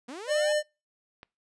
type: linear sweep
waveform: sawtooth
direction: up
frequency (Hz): 226.8 to 874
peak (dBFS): -34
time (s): 0.08-0.53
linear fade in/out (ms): 10
type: tone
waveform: square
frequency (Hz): 600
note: D5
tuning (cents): +37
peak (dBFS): -24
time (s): 0.27-0.63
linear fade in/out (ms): 50
type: click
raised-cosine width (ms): 0.3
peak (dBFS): -29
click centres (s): 1.231
effects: noise-tail reverb RT60 0.3 s tail -25 dB re dry + resampled to 22050 Hz